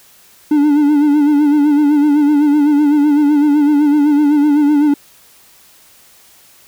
triangle tone with vibrato, 293.7 Hz, D4, in tune, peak -6 dBFS, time 0.51-4.94 s, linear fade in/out 5 ms, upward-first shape sine, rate 7.9 Hz, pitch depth 57 cents each way, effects white hiss -46 dBFS RMS until 6.67 s

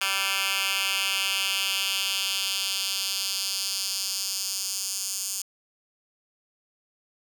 10% pulse tone with high-pass filter sweep, 194.6 Hz, G3, 12 cents flat, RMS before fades -28 dBFS, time 0.01-5.42 s, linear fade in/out 5 ms, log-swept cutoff 2000 to 6600 Hz, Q 1.8, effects 8-bit

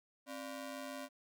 sawtooth ring-modulated tone, 428.1 Hz, A4, 47 cents flat, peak -36 dBFS, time 0.26-1.09 s, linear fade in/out 50 ms, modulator 161 Hz, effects none

